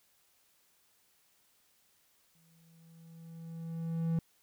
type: tone with exponential growth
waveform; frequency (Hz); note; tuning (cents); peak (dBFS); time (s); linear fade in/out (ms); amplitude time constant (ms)
triangle; 164.81; E3; 0; -25; 2.35-4.19; 2; 400
effects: white hiss -70 dBFS RMS until 4.42 s